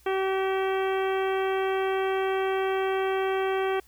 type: harmonic tone with a mistuned harmonic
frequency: 383.3 Hz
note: G4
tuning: 39 cents flat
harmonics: 1 / 2 / 3 / 4 / 5 / 6 / 7 / 8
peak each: -25 / -31 / -35 / -37 / -39 / -41 / -42 / -43 dBFS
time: 0.06-3.8 s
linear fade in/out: 5 ms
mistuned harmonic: 8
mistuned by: +78 cents
effects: added 60 Hz sine -58 dBFS peak until 3.87 s + white hiss -60 dBFS RMS until 3.87 s